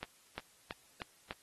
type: accelerating click train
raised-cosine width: 0.3 ms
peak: -23 dBFS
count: 5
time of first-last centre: 0.03-1.309 s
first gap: 350 ms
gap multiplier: 0.94
effects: white hiss -65 dBFS RMS until 1.42 s + AAC 32 kbps